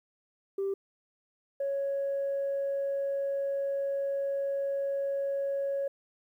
sine tone pair in turn, 392 / 554.4 Hz, G4 / C#5, 0 / 0 cents, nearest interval tritone, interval 600 cents, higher second, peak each -27 / -27 dBFS, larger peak neither, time 0.58-0.74 / 1.6-5.88 s, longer second, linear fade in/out 5 ms, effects tanh soft clip ceiling -25 dBFS + 11-bit

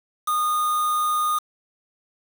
triangle tone with quantisation, 1228 Hz, D#6, 23 cents flat, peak -18 dBFS, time 0.27-1.39 s, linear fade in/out 10 ms, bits 5, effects none

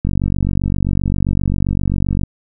click train, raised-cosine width 5 ms, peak -5 dBFS, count 105, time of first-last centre 0.05-2.235 s, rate 47.6 Hz, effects none

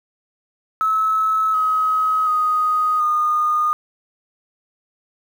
sine tone with pitch steps, 1296 / 1271.5 / 1247.5 / 1224 Hz, E6 / D#6 / D#6 / D#6, -30 / +37 / +4 / -29 cents, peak -15 dBFS, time 0.81-3.73 s, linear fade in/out 0 ms, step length 730 ms, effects 7-bit

